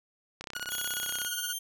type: click train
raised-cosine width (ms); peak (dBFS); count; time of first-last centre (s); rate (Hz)
0.2; -21; 28; 0.41-1.249; 32.2
type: tone with tremolo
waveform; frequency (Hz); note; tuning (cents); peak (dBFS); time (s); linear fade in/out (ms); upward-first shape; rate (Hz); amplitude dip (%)
sawtooth; 1452; F#6; -33; -28; 0.55-1.53; 2; triangle; 17; 95
type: tone with pitch glide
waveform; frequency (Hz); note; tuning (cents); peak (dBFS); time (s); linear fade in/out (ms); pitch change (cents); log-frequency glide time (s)
10% pulse; 3322 to 3168; G#7 to G7; 0 to +18; -26; 0.7-1.59; 10; -82; 0.94-1.35
effects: none